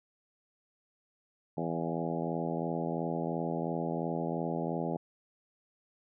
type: harmonic tone with a mistuned harmonic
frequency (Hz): 82.9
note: E2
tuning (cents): +10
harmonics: 2 / 3 / 4 / 5 / 6 / 7 / 8 / 9 / 10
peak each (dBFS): -36 / -38 / -39 / -40 / -41 / -41 / -42 / -43 / -43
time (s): 1.57-4.97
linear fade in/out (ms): 5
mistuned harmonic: 9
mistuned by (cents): -18
effects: none